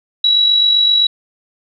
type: tone with amplitude modulation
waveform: sine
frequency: 3900 Hz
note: B7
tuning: 23 cents flat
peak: -7 dBFS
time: 0.24-1.07 s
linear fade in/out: 5 ms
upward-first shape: sine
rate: 47.7 Hz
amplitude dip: 45%
effects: none